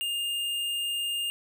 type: tone with tanh clipping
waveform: sine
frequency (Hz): 2819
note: F7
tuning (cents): +16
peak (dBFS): -29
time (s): 0.01-1.3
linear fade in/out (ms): 0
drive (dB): 18
effects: none